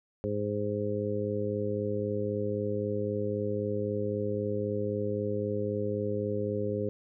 harmonic tone, 103.83 Hz, G#2, in tune, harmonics 1 / 2 / 3 / 4 / 5, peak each -35 / -36 / -38 / -33 / -34 dBFS, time 0.24-6.89 s, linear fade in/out 0 ms, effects none

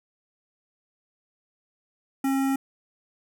square tone with notch filter, 270.3 Hz, C#4, 44 cents flat, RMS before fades -24 dBFS, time 2.24-2.56 s, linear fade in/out 5 ms, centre 4000 Hz, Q 0.71, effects none

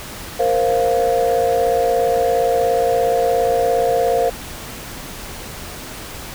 sine chord, Bb suspended second, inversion none, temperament equal, 466.2 / 523.3 / 698.5 Hz, Bb4 / C5 / F5, 0 / 0 / 0 cents, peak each -17 dBFS, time 0.39-4.3 s, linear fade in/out 10 ms, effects tanh soft clip ceiling -8 dBFS + pink hiss -32 dBFS RMS until 6.34 s

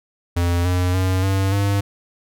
square tone with pitch steps, 86.8 / 89.96 / 93.25 / 96.64 / 100.17 Hz, F2 / F#2 / F#2 / G2 / G2, -10 / -48 / +14 / -24 / +38 cents, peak -17 dBFS, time 0.36-1.81 s, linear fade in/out 10 ms, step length 290 ms, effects none

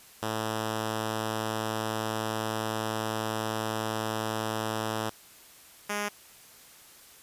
5% pulse tone pair in turn, 110 / 206.2 Hz, A2 / G#3, 0 / -12 cents, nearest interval major seventh, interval 1088 cents, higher second, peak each -18 dBFS, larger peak neither, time 0.22-5.1 / 5.89-6.09 s, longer first, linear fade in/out 10 ms, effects white hiss -53 dBFS RMS until 7.22 s + resampled to 32000 Hz

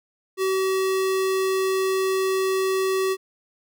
square tone, 380.6 Hz, F#4, 49 cents sharp, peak -21 dBFS, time 0.37-3.17 s, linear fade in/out 50 ms, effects none

